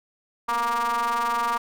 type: ring-modulated tone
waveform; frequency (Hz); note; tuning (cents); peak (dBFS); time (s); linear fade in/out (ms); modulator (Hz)
square; 116.54; A#2; 0; -20; 0.48-1.58; 10; 1060
effects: none